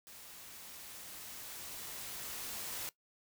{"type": "noise with level ramp", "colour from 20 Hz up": "white", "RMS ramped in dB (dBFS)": [-53, -41], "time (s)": [0.07, 2.89], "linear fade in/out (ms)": 0, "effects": ["noise-tail reverb RT60 0.1 s tail -18 dB re dry"]}